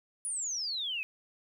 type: exponential sweep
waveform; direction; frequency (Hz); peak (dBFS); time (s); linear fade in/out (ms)
sine; down; 10010 to 2489; -32; 0.25-1.03; 0
effects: 11-bit